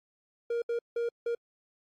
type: tone bursts at uneven times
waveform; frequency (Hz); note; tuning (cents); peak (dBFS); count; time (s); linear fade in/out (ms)
triangle; 470; A#4; +14; -26; 4; 0.5-0.62 / 0.69-0.79 / 0.96-1.09 / 1.26-1.35; 5
effects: AAC 48 kbps